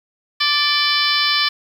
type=harmonic tone with a mistuned harmonic; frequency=585 Hz; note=D5; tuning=7 cents flat; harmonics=2 / 3 / 4 / 5 / 6 / 7 / 8 / 9; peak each=-23 / -23 / -23 / -23 / -23 / -23 / -23 / -23 dBFS; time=0.4-1.49 s; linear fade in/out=10 ms; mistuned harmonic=5; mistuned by=+49 cents; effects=7-bit